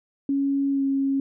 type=tone with pitch glide; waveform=sine; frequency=277.2 to 273.1 Hz; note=C#4 to C#4; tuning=0 to -26 cents; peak=-20 dBFS; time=0.29-1.2 s; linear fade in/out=2 ms; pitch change=-26 cents; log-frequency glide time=0.71-0.83 s; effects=none